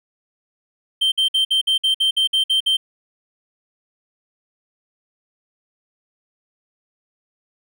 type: tone bursts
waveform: triangle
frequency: 3131 Hz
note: G7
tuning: 3 cents flat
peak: -13 dBFS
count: 11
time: 1.01-2.77 s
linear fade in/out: 10 ms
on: 110 ms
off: 55 ms
effects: none